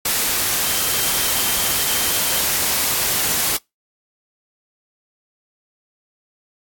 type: tone in noise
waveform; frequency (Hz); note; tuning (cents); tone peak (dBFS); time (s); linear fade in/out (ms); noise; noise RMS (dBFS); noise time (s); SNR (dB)
sine; 3136; G7; 0; -30; 0.63-2.4; 5; white; -19; 0.05-3.57; -14
effects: noise-tail reverb RT60 0.2 s tail -25 dB re dry + AAC 64 kbps